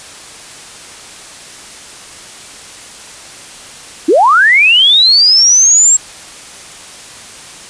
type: linear sweep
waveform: sine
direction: up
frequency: 275 to 7620 Hz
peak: -4 dBFS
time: 4.08-5.97 s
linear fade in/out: 10 ms
effects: white hiss -32 dBFS RMS until 7.69 s + resampled to 22050 Hz

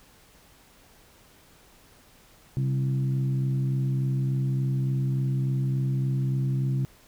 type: harmonic tone with a mistuned harmonic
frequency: 66.9 Hz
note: C2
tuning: 39 cents sharp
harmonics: 2 / 3 / 4 / 5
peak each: -23 / -35 / -41 / -40 dBFS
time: 2.57-6.85 s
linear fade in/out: 0 ms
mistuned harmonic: 3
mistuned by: -30 cents
effects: pink hiss -56 dBFS RMS until 7.07 s

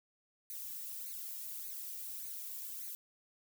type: noise with flanger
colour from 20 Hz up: violet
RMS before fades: -44 dBFS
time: 0.5-2.95 s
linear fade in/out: 0 ms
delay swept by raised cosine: 0.46 to 2.16 ms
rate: 1.7 Hz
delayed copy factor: +0.75
effects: none

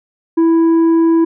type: tone with tanh clipping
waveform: sine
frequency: 329.6 Hz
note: E4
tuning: in tune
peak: -9 dBFS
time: 0.37-1.25 s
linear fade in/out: 10 ms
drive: 5 dB
effects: none

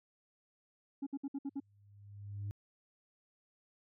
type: tone bursts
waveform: sine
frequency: 277.2 Hz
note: C#4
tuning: in tune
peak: -33 dBFS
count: 6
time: 1.02-1.602 s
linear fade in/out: 10 ms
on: 47 ms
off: 60 ms
type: tone with exponential growth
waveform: sine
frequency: 101.4 Hz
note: G#2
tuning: 41 cents flat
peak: -34 dBFS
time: 1.49-2.51 s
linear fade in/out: 0 ms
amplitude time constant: 220 ms
effects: tanh soft clip ceiling -35 dBFS

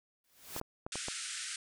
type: noise with exponential growth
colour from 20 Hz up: white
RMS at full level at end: -38 dBFS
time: 0.24-0.6 s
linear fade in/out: 2 ms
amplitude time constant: 78 ms
type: clicks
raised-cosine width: 1 ms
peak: -25 dBFS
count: 5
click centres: 0.564 / 0.614 / 0.865 / 0.956 / 1.084 s
type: band-pass noise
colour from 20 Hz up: white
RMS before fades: -41 dBFS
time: 0.92-1.56 s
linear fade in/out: 2 ms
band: 1300 to 9700 Hz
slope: 96 dB/octave
effects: none

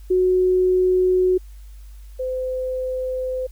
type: tone pair in turn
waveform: sine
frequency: 368 / 512.8 Hz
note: F#4 / C5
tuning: -9 / -35 cents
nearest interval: tritone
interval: 574 cents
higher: second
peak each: -14 / -22 dBFS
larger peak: first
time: 0.1-1.38 / 2.19-3.47 s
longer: neither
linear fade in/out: 10 ms
effects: added 50 Hz sine -37 dBFS peak until 3.51 s + white hiss -57 dBFS RMS until 3.51 s

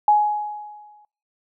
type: tone with exponential decay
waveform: sine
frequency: 838 Hz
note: G#5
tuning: 15 cents sharp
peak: -10 dBFS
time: 0.08-1.05 s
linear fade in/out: 2 ms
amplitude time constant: 210 ms
effects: noise-tail reverb RT60 0.4 s tail -25 dB re dry

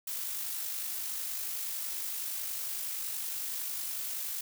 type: noise with amplitude modulation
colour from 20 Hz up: blue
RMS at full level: -35 dBFS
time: 0.07-4.41 s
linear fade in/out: 5 ms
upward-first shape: sine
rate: 50.8 Hz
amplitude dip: 30%
effects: none

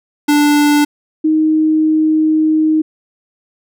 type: tone pair in turn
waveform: square / sine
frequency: 293.6 / 312.4 Hz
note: D4 / D#4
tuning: 0 / +7 cents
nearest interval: minor second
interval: 107 cents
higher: second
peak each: -9 dBFS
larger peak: neither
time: 0.28-0.85 / 1.24-2.82 s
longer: second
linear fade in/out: 10 ms
effects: none

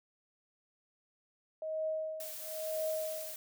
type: tone with tremolo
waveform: sine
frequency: 630 Hz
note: D#5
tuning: 21 cents sharp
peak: -31 dBFS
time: 1.62-3.35 s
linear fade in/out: 2 ms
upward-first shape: triangle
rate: 1 Hz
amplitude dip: 100%
type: noise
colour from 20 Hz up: blue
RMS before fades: -44 dBFS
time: 2.2-3.36 s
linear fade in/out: 2 ms
effects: none

